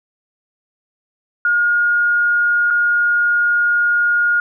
sine tone with dropouts, 1428 Hz, F6, 38 cents sharp, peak -12 dBFS, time 1.45-4.4 s, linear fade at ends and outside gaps 2 ms, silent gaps 2.704-2.707 s, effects none

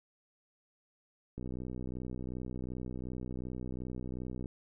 click train, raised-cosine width 3 ms, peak -28 dBFS, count 194, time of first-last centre 1.38-4.458 s, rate 62.7 Hz, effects none

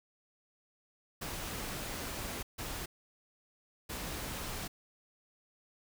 pink noise bursts at uneven times, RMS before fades -40 dBFS, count 3, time 1.21-2.43 / 2.58-2.86 / 3.89-4.68 s, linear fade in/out 10 ms, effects none

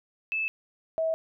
sine tone pair in turn, 2620 / 646.2 Hz, E7 / E5, -11 / -35 cents, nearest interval 2 octaves, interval 2424 cents, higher first, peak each -26 / -24 dBFS, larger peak second, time 0.32-0.48 / 0.98-1.14 s, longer neither, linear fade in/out 0 ms, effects none

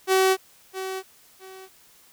sawtooth tone with echo, 379.3 Hz, F#4, 43 cents sharp, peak -13 dBFS, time 0.07-0.37 s, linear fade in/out 50 ms, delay 660 ms, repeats 2, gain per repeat -12 dB, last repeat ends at 1.69 s, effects white hiss -55 dBFS RMS until 2.12 s

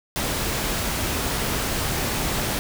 pink noise, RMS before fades -25 dBFS, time 0.16-2.59 s, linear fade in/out 0 ms, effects none

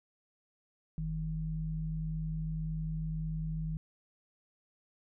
sine tone pair together, 45.43 / 158.1 Hz, F#1 / D#3, -31 / +28 cents, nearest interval octave + minor seventh, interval 2159 cents, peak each -38 / -34 dBFS, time 0.98-3.77 s, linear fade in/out 0 ms, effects none

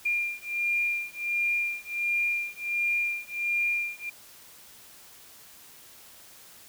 sine beating tone pair, 2400 / 2401.4 Hz, D7 / D7, +37 / +38 cents, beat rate 1.4 Hz, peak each -29 dBFS, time 0.05-4.1 s, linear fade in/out 10 ms, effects white hiss -51 dBFS RMS until 6.68 s

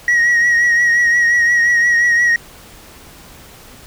sine tone with vibrato, 1900 Hz, A#6, 33 cents sharp, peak -7 dBFS, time 0.08-2.36 s, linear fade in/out 2 ms, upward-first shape triangle, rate 5.7 Hz, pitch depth 42 cents each way, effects tanh soft clip ceiling -9 dBFS + pink hiss -40 dBFS RMS until 3.86 s

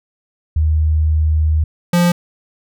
sine / square tone pair in turn, 77.78 / 174.61 Hz, D#2 / F3, 0 / 0 cents, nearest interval octave + major second, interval 1400 cents, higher second, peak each -11 dBFS, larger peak neither, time 0.56-1.64 / 1.93-2.12 s, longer first, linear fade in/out 5 ms, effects none

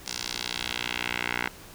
10% pulse tone with band-pass filter sweep, 60.1 Hz, B1, 46 cents flat, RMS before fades -32 dBFS, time 0.06-1.48 s, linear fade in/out 5 ms, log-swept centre 5500 to 1900 Hz, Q 1.7, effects pink hiss -47 dBFS RMS until 1.74 s

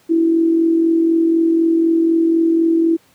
sine tone with amplitude modulation, 329.6 Hz, E4, in tune, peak -9 dBFS, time 0.09-2.97 s, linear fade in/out 20 ms, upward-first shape sine, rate 44 Hz, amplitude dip 45%, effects pink hiss -54 dBFS RMS until 3.14 s + high-pass 100 Hz 12 dB/octave

